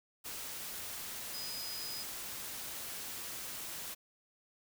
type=tone in noise; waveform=sine; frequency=4985 Hz; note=D#8; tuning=2 cents sharp; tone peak=-42 dBFS; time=1.33-2.04 s; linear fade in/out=20 ms; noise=white; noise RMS=-43 dBFS; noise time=0.24-3.95 s; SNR=-2 dB; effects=none